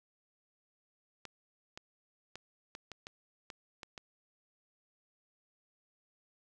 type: clicks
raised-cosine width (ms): 0.2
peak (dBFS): -27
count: 9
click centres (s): 1.253 / 1.775 / 2.356 / 2.751 / 2.917 / 3.069 / 3.502 / 3.832 / 3.978
effects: none